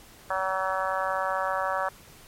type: harmonic tone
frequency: 189.4 Hz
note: F#3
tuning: 41 cents sharp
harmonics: 3 / 4 / 5 / 6 / 7 / 8 / 9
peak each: -31 / -32 / -32 / -32 / -33 / -36 / -36 dBFS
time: 0.3-1.89 s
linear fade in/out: 5 ms
effects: pink hiss -51 dBFS RMS until 2.27 s + MP3 64 kbps